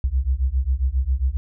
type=beating tone pair; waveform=sine; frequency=61.74 / 69.14 Hz; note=B1 / C#2; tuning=0 / -4 cents; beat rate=7.4 Hz; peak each=-21 dBFS; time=0.04-1.37 s; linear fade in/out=0 ms; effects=none